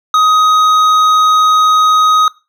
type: tone with hard clipping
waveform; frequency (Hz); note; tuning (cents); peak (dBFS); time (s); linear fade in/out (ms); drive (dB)
sine; 1256; D#6; +16; -8; 0.14-2.28; 2; 8
effects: noise-tail reverb RT60 0.3 s tail -21 dB re dry